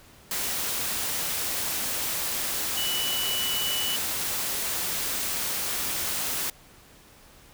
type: tone in noise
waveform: sine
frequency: 2960 Hz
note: F#7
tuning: in tune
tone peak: -28 dBFS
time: 2.77-3.96 s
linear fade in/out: 2 ms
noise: white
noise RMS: -29 dBFS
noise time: 0.31-6.5 s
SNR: -2 dB
effects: pink hiss -53 dBFS RMS until 7.53 s